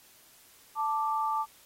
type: tone pair together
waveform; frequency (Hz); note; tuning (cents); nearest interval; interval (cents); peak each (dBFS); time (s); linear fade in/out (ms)
sine; 881 / 1176; A5 / D6; +2 / +2; perfect fourth; 500; -29 / -30; 0.75-1.46; 50
effects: white hiss -58 dBFS RMS until 1.65 s + AAC 48 kbps